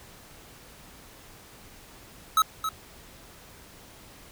square tone with echo, 1288 Hz, E6, 41 cents flat, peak -18 dBFS, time 2.37-2.42 s, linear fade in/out 2 ms, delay 270 ms, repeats 1, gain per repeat -9 dB, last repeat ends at 2.69 s, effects pink hiss -50 dBFS RMS until 4.31 s

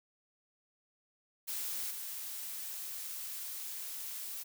blue noise with level steps, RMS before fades -38 / -42 dBFS, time 1.47-4.44 s, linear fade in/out 20 ms, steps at 1.9 s, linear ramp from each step 10 ms, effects none

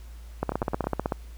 two click trains, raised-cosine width 1 ms, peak -11 / -15 dBFS, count 12 / 4, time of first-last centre 0.43-1.122 / 0.52-0.842 s, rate 15.9 / 9.32 Hz, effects added 57 Hz sine -40 dBFS peak until 1.37 s + pink hiss -56 dBFS RMS until 1.37 s

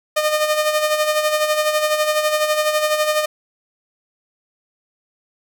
sawtooth tone with tremolo, 610 Hz, D#5, 34 cents flat, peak -10 dBFS, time 0.16-3.26 s, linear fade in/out 10 ms, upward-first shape sine, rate 12 Hz, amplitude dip 55%, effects none

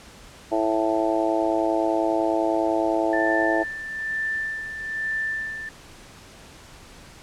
harmonic tone, 110 Hz, A2, in tune, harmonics 3 / 4 / 5 / 6 / 7 / 8, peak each -24 / -31 / -29 / -24 / -31 / -29 dBFS, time 0.51-3.64 s, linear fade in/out 20 ms
sine tone with tremolo, 1772 Hz, A6, 12 cents sharp, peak -23 dBFS, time 3.13-5.69 s, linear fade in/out 2 ms, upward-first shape sine, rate 1.1 Hz, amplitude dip 60%
effects pink hiss -46 dBFS RMS until 7.22 s + low-pass 9000 Hz 12 dB/octave

